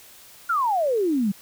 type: exponential sweep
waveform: sine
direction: down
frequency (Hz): 1448 to 187.8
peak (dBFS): -19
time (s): 0.49-1.32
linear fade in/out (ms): 10
effects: white hiss -48 dBFS RMS until 1.41 s